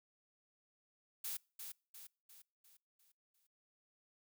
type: noise with echo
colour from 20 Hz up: blue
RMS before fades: -42 dBFS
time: 1.24-1.37 s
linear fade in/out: 5 ms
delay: 350 ms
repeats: 6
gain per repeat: -6 dB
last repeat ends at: 3.47 s
effects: noise-tail reverb RT60 0.4 s tail -26 dB re dry